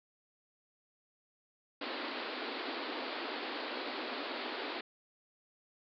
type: band-pass noise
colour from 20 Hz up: pink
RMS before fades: -40 dBFS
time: 1.81-4.81 s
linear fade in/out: 5 ms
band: 240 to 4700 Hz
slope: 96 dB/octave
effects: none